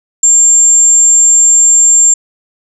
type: tone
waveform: sine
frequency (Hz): 7360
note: A#8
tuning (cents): -23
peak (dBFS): -3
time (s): 0.23-2.14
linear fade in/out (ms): 5
effects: none